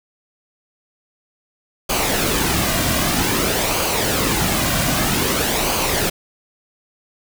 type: noise with flanger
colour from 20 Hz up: pink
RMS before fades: -19 dBFS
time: 1.89-6.1 s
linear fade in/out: 10 ms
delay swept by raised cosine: 0.54 to 2.34 ms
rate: 0.52 Hz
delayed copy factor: -0.5
effects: none